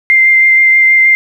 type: tone with vibrato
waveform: sine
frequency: 2093 Hz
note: C7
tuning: in tune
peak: -4 dBFS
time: 0.1-1.15 s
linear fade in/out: 0 ms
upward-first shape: sine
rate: 6.3 Hz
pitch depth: 11 cents each way
effects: 7-bit